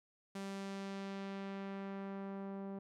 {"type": "tone with low-pass filter sweep", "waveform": "sawtooth", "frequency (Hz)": 196, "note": "G3", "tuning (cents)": 0, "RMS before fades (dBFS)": -44, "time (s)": [0.35, 2.79], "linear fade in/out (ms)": 5, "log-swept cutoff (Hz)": [10000, 800], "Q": 0.77, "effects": []}